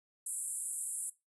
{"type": "band-pass noise", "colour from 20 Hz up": "pink", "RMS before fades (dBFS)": -39, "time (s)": [0.26, 1.1], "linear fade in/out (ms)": 5, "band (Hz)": [7800, 11000], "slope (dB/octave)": 96, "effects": ["noise-tail reverb RT60 0.2 s tail -17 dB re dry"]}